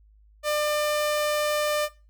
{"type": "tone", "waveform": "sawtooth", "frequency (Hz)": 598, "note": "D5", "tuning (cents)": 31, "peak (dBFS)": -19, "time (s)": [0.43, 1.89], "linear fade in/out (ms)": 50, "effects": ["noise-tail reverb RT60 0.3 s tail -18 dB re dry", "added 52 Hz sine -53 dBFS peak until 2.09 s"]}